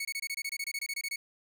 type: tone bursts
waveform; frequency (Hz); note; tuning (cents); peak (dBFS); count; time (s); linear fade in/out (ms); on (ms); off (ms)
sawtooth; 2217; C#7; 0; -29; 16; 0-1.16; 5; 50; 24
effects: none